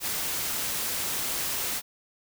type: noise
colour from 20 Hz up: white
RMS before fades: -30 dBFS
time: 0-1.82 s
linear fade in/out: 50 ms
effects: none